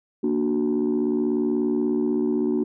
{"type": "chord", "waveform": "sine", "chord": "Bb augmented", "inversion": "none", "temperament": "equal", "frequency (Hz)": [233.1, 293.7, 370], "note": ["Bb3", "D4", "F#4"], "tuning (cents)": [0, 0, 0], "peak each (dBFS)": -23, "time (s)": [0.23, 2.64], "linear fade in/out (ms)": 10, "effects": ["tanh soft clip ceiling -15 dBFS"]}